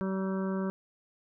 harmonic tone with a mistuned harmonic, 191 Hz, G3, 45 cents flat, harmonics 1 / 2 / 3 / 5 / 6 / 7 / 8, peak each -30 / -36 / -40 / -44 / -46 / -47 / -48 dBFS, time 0.01-0.7 s, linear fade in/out 0 ms, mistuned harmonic 8, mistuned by +27 cents, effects none

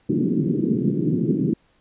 pink band-pass noise, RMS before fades -21 dBFS, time 0.09-1.54 s, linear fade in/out 5 ms, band 140 to 370 Hz, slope 48 dB/octave, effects pink hiss -62 dBFS RMS until 1.8 s + resampled to 8000 Hz

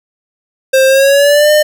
square tone with pitch glide, 529 to 604.2 Hz, C5 to D5, +19 to +49 cents, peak -6 dBFS, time 0.73-1.63 s, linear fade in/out 10 ms, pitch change +230 cents, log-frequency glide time 0.87-1.51 s, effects none

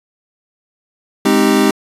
square chord, Ab major seventh, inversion none, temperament equal, 207.7 / 261.6 / 311.1 / 392 Hz, Ab3 / C4 / Eb4 / G4, 0 / 0 / 0 / 0 cents, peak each -16 dBFS, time 1.25-1.71 s, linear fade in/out 5 ms, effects resampled to 32000 Hz

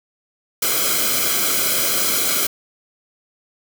white noise with comb filter, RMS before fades -19 dBFS, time 0.62-2.47 s, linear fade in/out 5 ms, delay 1.1 ms, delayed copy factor -0.85, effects none

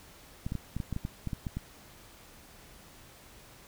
clicks, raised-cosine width 5 ms, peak -21 dBFS, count 12, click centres 0.465 / 0.521 / 0.553 / 0.766 / 0.802 / 0.927 / 0.964 / 1.051 / 1.273 / 1.332 / 1.468 / 1.57 s, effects pink hiss -54 dBFS RMS until 3.67 s

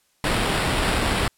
pink noise with sample-and-hold, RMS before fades -22 dBFS, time 0.24-1.28 s, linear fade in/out 2 ms, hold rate 6300 Hz, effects white hiss -65 dBFS RMS until 1.37 s + low-pass 12000 Hz 12 dB/octave

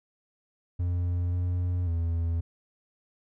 triangle tone with pitch steps, 88.1 / 89.1 / 83.7 Hz, F2 / F2 / E2, +16 / +35 / +27 cents, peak -23 dBFS, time 0.79-2.41 s, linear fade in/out 10 ms, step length 540 ms, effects none

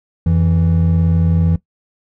triangle tone pair together, 87.31 / 165.16 Hz, F2 / E3, 0 / +4 cents, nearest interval major seventh, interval 1104 cents, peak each -11 dBFS, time 0.26-1.56 s, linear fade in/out 5 ms, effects noise-tail reverb RT60 0.1 s tail -18 dB re dry + tanh soft clip ceiling -3 dBFS

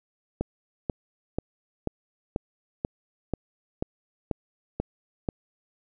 click train, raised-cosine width 2 ms, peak -13 dBFS, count 11, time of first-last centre 0.41-5.288 s, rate 2.05 Hz, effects none

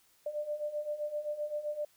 sine beating tone pair, 591 / 598.7 Hz, D5 / D5, +11 / +33 cents, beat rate 7.7 Hz, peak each -39 / -35 dBFS, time 0.26-1.85 s, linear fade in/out 5 ms, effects white hiss -67 dBFS RMS until 1.96 s

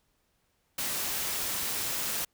white noise, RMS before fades -32 dBFS, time 0.78-2.25 s, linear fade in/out 5 ms, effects pink hiss -73 dBFS RMS until 2.33 s

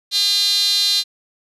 sawtooth tone with high-pass filter, 405 Hz, G#4, 43 cents flat, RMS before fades -17 dBFS, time 0.11-1.04 s, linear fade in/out 50 ms, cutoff 4000 Hz, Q 8.5, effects resampled to 32000 Hz

